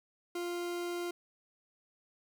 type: tone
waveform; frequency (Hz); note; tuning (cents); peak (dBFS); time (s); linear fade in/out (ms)
40% pulse; 349.2; F4; 0; -34; 0.35-1.11; 5
effects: none